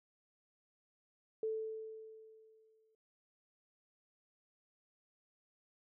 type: tone with exponential decay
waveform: sine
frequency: 440 Hz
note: A4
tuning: in tune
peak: -33 dBFS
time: 1.43-2.95 s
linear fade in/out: 2 ms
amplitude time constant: 330 ms
effects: none